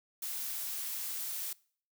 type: noise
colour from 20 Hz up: blue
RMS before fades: -38 dBFS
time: 0.22-1.53 s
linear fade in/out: 5 ms
effects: noise-tail reverb RT60 0.5 s tail -23 dB re dry